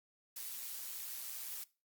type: noise with amplitude modulation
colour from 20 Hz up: blue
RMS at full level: -42 dBFS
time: 0.36-1.64 s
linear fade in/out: 5 ms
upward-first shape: sine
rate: 123 Hz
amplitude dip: 50%
effects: noise-tail reverb RT60 0.3 s tail -20 dB re dry + Opus 48 kbps